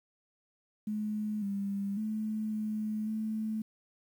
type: tone with pitch steps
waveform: sine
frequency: 212.3 / 199.2 / 216.1 / 214.6 / 218 Hz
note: G#3 / G3 / A3 / A3 / A3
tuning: +38 / +28 / -31 / -43 / -16 cents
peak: -31 dBFS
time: 0.87-3.62 s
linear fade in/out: 5 ms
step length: 550 ms
effects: 10-bit